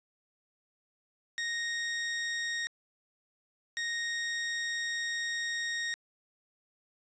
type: tone pair in turn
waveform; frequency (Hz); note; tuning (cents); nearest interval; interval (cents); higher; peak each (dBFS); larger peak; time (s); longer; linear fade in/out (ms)
sawtooth; 1864.7 / 1864.7; A#6 / A#6; 0 / 0; unison; 0; neither; -28; neither; 1.38-2.67 / 3.77-5.94; second; 0
effects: resampled to 16000 Hz + 10-bit